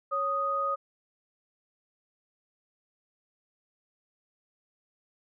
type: tone pair together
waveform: sine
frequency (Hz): 554.4 / 1244.6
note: C#5 / D#6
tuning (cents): 0 / 0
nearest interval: octave + major second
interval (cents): 1400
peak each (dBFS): -33 / -27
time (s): 0.11-0.76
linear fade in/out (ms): 20
effects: none